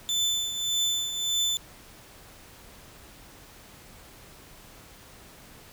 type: tone with tremolo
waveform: 30% pulse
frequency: 3520 Hz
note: A7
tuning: in tune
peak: -20 dBFS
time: 0.09-1.57 s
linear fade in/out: 0 ms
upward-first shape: triangle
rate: 1.7 Hz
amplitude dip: 65%
effects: pink hiss -50 dBFS RMS until 5.72 s